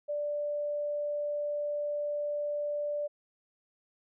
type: tone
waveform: sine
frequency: 587.3 Hz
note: D5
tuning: in tune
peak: -30 dBFS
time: 0.08-3.08 s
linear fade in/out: 20 ms
effects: none